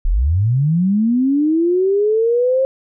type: linear sweep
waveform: sine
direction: up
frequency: 30.55 to 536 Hz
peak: -12 dBFS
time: 0.05-2.65 s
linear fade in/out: 0 ms
effects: none